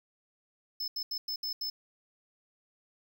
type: tone bursts at uneven times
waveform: square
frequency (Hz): 5240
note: E8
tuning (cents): -11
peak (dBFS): -33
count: 6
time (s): 0.8-0.88 / 0.96-1.03 / 1.11-1.18 / 1.28-1.36 / 1.43-1.53 / 1.61-1.7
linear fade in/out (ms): 5
effects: none